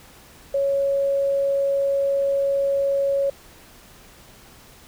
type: tone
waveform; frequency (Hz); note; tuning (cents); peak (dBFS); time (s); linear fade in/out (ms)
sine; 554.4; C#5; 0; -18; 0.54-3.3; 5
effects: pink hiss -48 dBFS RMS until 4.87 s